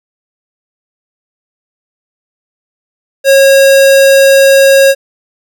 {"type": "tone", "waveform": "square", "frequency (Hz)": 545, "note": "C#5", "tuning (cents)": -29, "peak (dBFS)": -3, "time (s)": [3.24, 4.95], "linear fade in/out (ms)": 50, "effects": []}